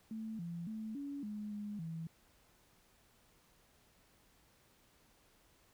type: tone with pitch steps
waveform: sine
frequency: 220.7 / 170.3 / 218.8 / 282.5 / 210 / 207.3 / 163.2 Hz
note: A3 / F3 / A3 / C#4 / G#3 / G#3 / E3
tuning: +5 / -43 / -9 / +33 / +19 / -3 / -17 cents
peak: -40 dBFS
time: 0.11-2.07 s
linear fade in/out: 2 ms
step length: 280 ms
effects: pink hiss -69 dBFS RMS until 5.73 s